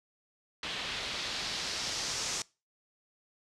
white noise with low-pass filter sweep, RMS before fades -36 dBFS, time 0.63-2.42 s, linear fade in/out 2 ms, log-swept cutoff 3300 to 6500 Hz, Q 1.8, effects noise-tail reverb RT60 0.3 s tail -23 dB re dry + low-pass 11000 Hz 12 dB/octave

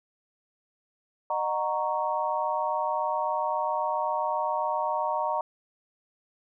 sine chord, D# minor seventh, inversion none, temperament equal with one note detuned, 612.6 / 740 / 932.3 / 1108.7 Hz, D#5 / F#5 / A#5 / C#6, -27 / 0 / 0 / 0 cents, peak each -31 / -33 / -28 / -33 dBFS, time 1.3-5.41 s, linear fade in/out 2 ms, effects none

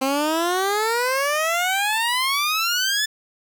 15% pulse exponential sweep, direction up, 261.6 to 1755 Hz, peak -13 dBFS, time 0.01-3.06 s, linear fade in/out 10 ms, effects none

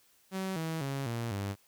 sawtooth tone with pitch steps, 190 / 161.63 / 137.49 / 116.96 / 99.49 Hz, F#3 / E3 / C#3 / A#2 / G2, +46 / -34 / -14 / +6 / +26 cents, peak -29 dBFS, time 0.31-1.56 s, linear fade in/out 50 ms, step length 250 ms, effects white hiss -66 dBFS RMS until 1.67 s

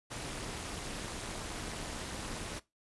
pink noise with amplitude modulation, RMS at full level -37 dBFS, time 0.1-2.6 s, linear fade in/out 20 ms, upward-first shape sine, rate 260 Hz, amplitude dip 85%, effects noise-tail reverb RT60 0.2 s tail -19 dB re dry + resampled to 24000 Hz

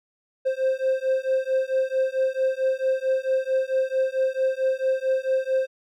triangle beating tone pair, 523.3 / 527.8 Hz, C5 / C5, 0 / +15 cents, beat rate 4.5 Hz, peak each -22 dBFS, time 0.45-5.67 s, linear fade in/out 20 ms, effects none

